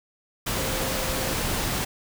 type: tone in noise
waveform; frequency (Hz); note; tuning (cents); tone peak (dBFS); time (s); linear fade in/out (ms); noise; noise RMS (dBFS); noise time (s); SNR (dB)
sine; 523.3; C5; 0; -34; 0.58-1.33; 10; pink; -27; 0.46-1.85; -10
effects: none

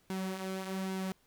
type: tone with flanger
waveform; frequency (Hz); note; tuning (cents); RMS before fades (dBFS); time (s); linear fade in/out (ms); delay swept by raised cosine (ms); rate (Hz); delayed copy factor
sawtooth; 189.6; F#3; +43; -37; 0.1-1.12; 0; 1.6 to 6.4; 1.2; -0.5
effects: pink hiss -69 dBFS RMS until 1.26 s

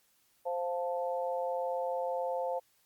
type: chord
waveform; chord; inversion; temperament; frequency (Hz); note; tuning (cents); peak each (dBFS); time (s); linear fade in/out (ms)
sine; F major; second; equal; 523.3 / 698.5 / 880; C5 / F5 / A5; 0 / 0 / 0; -33 / -37 / -38; 0.45-2.6; 20
effects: white hiss -70 dBFS RMS until 2.85 s + Opus 48 kbps

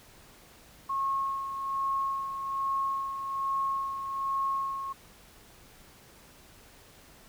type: tone with tremolo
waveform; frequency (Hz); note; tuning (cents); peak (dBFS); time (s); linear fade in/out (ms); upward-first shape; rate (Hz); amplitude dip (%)
sine; 1088; C#6; -33; -26; 0.89-4.93; 10; sine; 1.2; 55
effects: pink hiss -55 dBFS RMS until 7.28 s

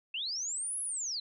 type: linear two-way sweep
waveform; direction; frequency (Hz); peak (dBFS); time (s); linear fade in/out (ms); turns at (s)
sine; up then down; 2581 to 10910 to 3946; -33; 0.14-1.2; 5; 0.8
effects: none

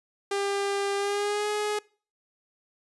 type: tone with pitch glide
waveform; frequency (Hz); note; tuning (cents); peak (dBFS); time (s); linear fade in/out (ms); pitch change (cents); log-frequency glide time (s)
sawtooth; 399.2 to 419.3; G4 to G#4; +32 to +17; -22; 0.31-1.79; 5; +85; 0.96-1.48
effects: noise-tail reverb RT60 0.4 s tail -23 dB re dry + resampled to 24000 Hz

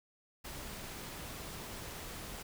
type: noise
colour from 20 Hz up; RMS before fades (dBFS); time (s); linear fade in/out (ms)
pink; -45; 0.44-2.43; 10
effects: none

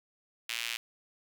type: tone with high-pass filter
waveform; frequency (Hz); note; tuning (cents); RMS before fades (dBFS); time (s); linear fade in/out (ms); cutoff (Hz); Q
sawtooth; 116.54; A#2; 0; -36; 0.49-0.77; 5; 2600; 2.2
effects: none

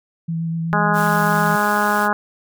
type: tone with vibrato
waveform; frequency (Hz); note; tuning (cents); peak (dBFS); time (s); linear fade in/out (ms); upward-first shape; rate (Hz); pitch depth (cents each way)
sine; 164.81; E3; 0; -20; 0.28-1.56; 10; sine; 8.1; 14
type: harmonic tone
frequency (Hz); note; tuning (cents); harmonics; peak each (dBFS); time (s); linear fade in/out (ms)
207.7; G#3; 0; 1 / 2 / 3 / 4 / 5 / 6 / 7 / 8; -24 / -27 / -26 / -21 / -23 / -23 / -22 / -27; 0.73-2.13; 0
type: noise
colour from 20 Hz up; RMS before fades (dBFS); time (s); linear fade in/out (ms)
white; -33; 0.93-2.09; 50
effects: none

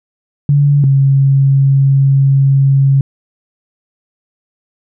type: tone pair in turn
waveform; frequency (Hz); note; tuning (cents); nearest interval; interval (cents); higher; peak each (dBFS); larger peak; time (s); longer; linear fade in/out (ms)
sine; 143.3 / 136.91; D3 / C#3; -42 / -21; minor second; 79; first; -6; neither; 0.49-0.84 / 0.84-3.01; second; 2
effects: none

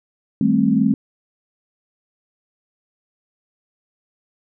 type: chord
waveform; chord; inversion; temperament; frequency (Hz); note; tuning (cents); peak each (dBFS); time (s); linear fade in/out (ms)
sine; A half-diminished seventh; second; just; 158.4 / 198 / 220 / 264; Eb3 / G3 / A3 / C4; +31 / +18 / 0 / +16; -24 / -18 / -18 / -18; 0.41-0.94; 2
effects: none

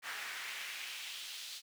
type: noise with high-pass filter sweep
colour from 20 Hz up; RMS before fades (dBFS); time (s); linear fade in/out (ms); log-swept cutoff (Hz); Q
brown; -44; 0.02-1.62; 50; 1600 to 4000; 1.8
effects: none

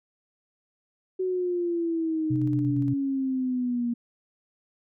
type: exponential sweep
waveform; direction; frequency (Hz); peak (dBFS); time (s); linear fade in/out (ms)
sine; down; 375 to 235.7; -24; 1.19-3.94; 10
type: tone with tremolo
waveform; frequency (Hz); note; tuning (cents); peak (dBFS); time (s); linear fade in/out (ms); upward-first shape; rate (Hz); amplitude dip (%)
sine; 127.8; C3; -40; -24; 2.3-2.94; 10; square; 8.6; 30
effects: none

